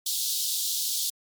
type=high-pass noise; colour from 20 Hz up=pink; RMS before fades=-28 dBFS; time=0.06-1.1 s; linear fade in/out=5 ms; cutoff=3500 Hz; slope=48 dB/octave; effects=MP3 96 kbps